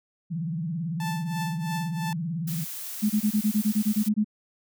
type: tone with vibrato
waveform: sine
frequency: 164.81 Hz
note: E3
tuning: in tune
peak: -27 dBFS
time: 0.3-2.65 s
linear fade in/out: 20 ms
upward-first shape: sine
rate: 18 Hz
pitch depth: 160 cents each way
type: tone with tremolo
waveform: sawtooth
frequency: 880 Hz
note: A5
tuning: in tune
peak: -26 dBFS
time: 1-2.13 s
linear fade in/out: 2 ms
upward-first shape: triangle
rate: 3 Hz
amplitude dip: 90%
type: noise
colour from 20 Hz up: blue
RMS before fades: -36 dBFS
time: 2.47-4.09 s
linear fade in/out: 10 ms
type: tone bursts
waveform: sine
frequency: 211.8 Hz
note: G#3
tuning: 34 cents sharp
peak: -19 dBFS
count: 12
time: 3.02-4.245 s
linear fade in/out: 20 ms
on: 81 ms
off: 23 ms
effects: none